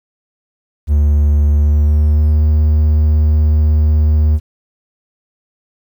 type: tone with pitch glide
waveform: triangle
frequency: 73.42 to 76.36 Hz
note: D2 to D#2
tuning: 0 to -32 cents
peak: -6 dBFS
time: 0.87-4.4 s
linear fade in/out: 50 ms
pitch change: +68 cents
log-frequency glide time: 1.5-2.4 s
effects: 8-bit